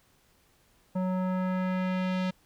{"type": "tone with low-pass filter sweep", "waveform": "square", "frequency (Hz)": 185, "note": "F#3", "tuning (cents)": 0, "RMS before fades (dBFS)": -29, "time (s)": [0.95, 2.31], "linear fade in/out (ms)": 10, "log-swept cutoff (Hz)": [850, 3800], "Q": 1.2, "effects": ["pink hiss -65 dBFS RMS until 2.45 s"]}